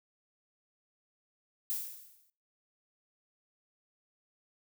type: noise with exponential decay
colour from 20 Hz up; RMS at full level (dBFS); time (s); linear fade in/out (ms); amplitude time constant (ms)
violet; -32; 1.7-2.3; 0; 130
effects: noise-tail reverb RT60 0.4 s tail -22 dB re dry